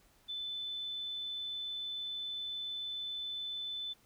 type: tone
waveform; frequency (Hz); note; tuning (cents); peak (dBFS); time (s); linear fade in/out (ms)
sine; 3513; A7; -3; -37; 0.28-3.94; 20
effects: pink hiss -67 dBFS RMS until 4.05 s